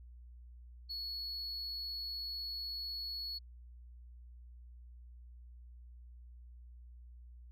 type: tone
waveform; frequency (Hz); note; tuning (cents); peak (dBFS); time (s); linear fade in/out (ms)
sine; 4378; C#8; -22; -36; 0.89-3.39; 20
effects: tanh soft clip ceiling -38 dBFS + added 60 Hz sine -51 dBFS peak until 7.51 s